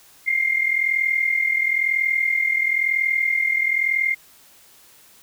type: tone pair together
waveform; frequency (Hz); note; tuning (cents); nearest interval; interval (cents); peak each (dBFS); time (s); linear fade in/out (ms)
sine; 2105 / 2146; C7 / C7; +10 / +43; unison; 33; -19 / -23; 0.26-4.15; 20
effects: white hiss -51 dBFS RMS until 5.22 s